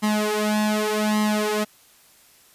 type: tone with flanger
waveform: sawtooth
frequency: 212.4 Hz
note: G#3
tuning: 39 cents sharp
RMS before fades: -22 dBFS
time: 0.02-1.65 s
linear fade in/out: 20 ms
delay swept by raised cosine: 0.98 to 3.58 ms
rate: 0.85 Hz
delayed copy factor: +0.9
effects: white hiss -54 dBFS RMS until 2.54 s + resampled to 32000 Hz